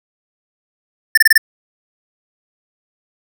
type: tone bursts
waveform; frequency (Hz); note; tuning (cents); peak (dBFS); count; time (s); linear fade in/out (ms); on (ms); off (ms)
square; 1783; A6; +22; -6; 5; 1.15-1.379; 5; 25; 26
effects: none